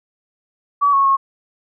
sine tone with pitch steps, 1141 / 1101 / 1089 Hz, C#6 / C#6 / C#6, +50 / -12 / -31 cents, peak -11 dBFS, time 0.81-1.17 s, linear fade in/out 20 ms, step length 120 ms, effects none

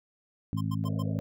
harmonic tone, 53.2 Hz, G#1, 42 cents sharp, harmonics 2 / 3 / 4 / 5, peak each -31 / -32 / -36 / -37 dBFS, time 0.53-1.19 s, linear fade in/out 0 ms
square tone bursts, 1046.5 Hz, C6, in tune, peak -39 dBFS, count 4, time 0.57-1.028 s, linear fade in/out 10 ms, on 41 ms, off 98 ms
pink band-pass noise, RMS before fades -45 dBFS, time 0.84-1.2 s, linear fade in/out 0 ms, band 430 to 650 Hz, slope 96 dB/octave
effects none

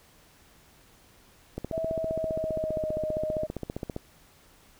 click train, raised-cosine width 2 ms, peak -19 dBFS, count 37, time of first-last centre 1.58-3.964 s, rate 15.1 Hz
sine tone with pitch glide, 649 to 620.4 Hz, E5 to D#5, -27 to -5 cents, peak -28 dBFS, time 1.72-3.47 s, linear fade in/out 20 ms, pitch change -78 cents, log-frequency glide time 1.9-2.94 s
effects pink hiss -58 dBFS RMS until 4.79 s

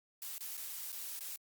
blue noise with dropouts, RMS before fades -43 dBFS, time 0.22-1.36 s, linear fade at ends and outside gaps 1 ms, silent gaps 0.381-0.407 / 0.57-0.575 / 0.92-0.927 / 1.192-1.207 s, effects Opus 48 kbps

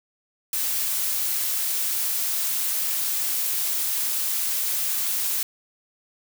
blue noise, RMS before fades -25 dBFS, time 0.53-5.43 s, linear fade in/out 2 ms, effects none

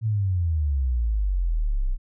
sine exponential sweep, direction down, 114.5 to 30 Hz, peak -20 dBFS, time 0.01-1.98 s, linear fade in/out 50 ms, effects none

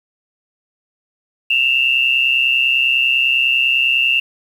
sine tone pair together, 2664 / 2794 Hz, E7 / F7, +18 / 0 cents, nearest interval minor second, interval 82 cents, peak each -15 dBFS, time 1.5-4.2 s, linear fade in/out 5 ms, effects 7-bit

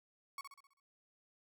35% pulse tone with echo, 1112 Hz, C#6, 5 cents sharp, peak -40 dBFS, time 0.38-0.41 s, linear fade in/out 2 ms, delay 65 ms, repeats 6, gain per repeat -6 dB, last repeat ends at 0.8 s, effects none

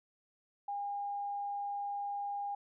sine tone, 810 Hz, G#5, 43 cents flat, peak -35 dBFS, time 0.68-2.55 s, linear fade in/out 5 ms, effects none

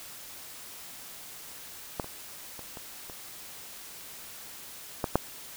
clicks, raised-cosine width 1 ms, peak -15 / -27 / -28 / -28 / -28 / -13 / -7 dBFS, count 7, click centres 1.998 / 2.044 / 2.593 / 2.772 / 3.098 / 5.042 / 5.156 s, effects white hiss -45 dBFS RMS until 5.56 s

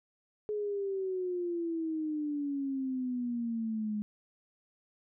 sine exponential sweep, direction down, 424.8 to 208.1 Hz, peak -31 dBFS, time 0.49-4.02 s, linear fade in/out 0 ms, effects none

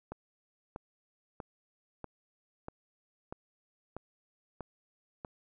click train, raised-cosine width 1 ms, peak -26 dBFS, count 9, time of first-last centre 0.12-5.248 s, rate 1.56 Hz, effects none

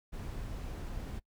brown noise, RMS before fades -40 dBFS, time 0.12-1.2 s, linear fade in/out 20 ms, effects noise-tail reverb RT60 0.1 s tail -23 dB re dry

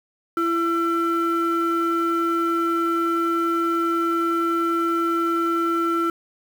sine tone pair together, 335.4 / 1344.8 Hz, E4 / E6, +30 / +34 cents, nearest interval 2 octaves, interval 2404 cents, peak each -20 dBFS, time 0.37-6.1 s, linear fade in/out 2 ms, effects tanh soft clip ceiling -15 dBFS + 7-bit

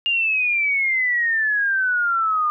sine exponential sweep, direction down, 2831 to 1207 Hz, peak -17 dBFS, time 0.06-2.5 s, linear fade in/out 0 ms, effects none

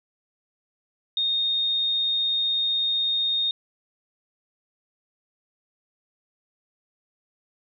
sine tone, 3692 Hz, A#7, 17 cents flat, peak -21 dBFS, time 1.17-3.51 s, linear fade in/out 2 ms, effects none

